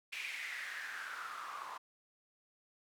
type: noise with band-pass filter sweep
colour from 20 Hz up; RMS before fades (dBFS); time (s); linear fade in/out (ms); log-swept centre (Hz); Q
white; -44; 0.12-1.78; 10; 2500 to 1000; 5.4
effects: none